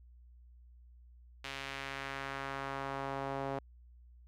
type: tone with band-pass filter sweep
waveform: sawtooth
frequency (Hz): 136.8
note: C#3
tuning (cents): -23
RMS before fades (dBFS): -40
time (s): 1.44-3.59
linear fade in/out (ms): 5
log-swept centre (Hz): 2800 to 660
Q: 1.2
effects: added 60 Hz sine -55 dBFS peak until 4.27 s